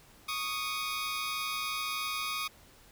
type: tone pair together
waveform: 15% pulse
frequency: 1115 / 1238 Hz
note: C#6 / D#6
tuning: +10 / -9 cents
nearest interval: major second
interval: 181 cents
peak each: -31 / -28 dBFS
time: 0.28-2.48 s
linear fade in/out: 10 ms
effects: pink hiss -58 dBFS RMS until 2.91 s